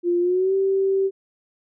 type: tone with pitch glide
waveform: sine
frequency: 349.2 to 387.5 Hz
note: F4 to G4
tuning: 0 to -20 cents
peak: -17 dBFS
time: 0.03-1.11 s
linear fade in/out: 50 ms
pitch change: +180 cents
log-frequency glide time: 0.2-0.54 s
effects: none